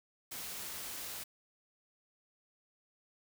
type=noise; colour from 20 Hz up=white; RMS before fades=-43 dBFS; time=0.31-1.24 s; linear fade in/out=10 ms; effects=none